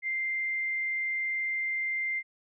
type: tone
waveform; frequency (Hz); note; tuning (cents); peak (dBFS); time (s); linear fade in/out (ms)
sine; 2093; C7; 0; -28; 0.02-2.23; 50
effects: none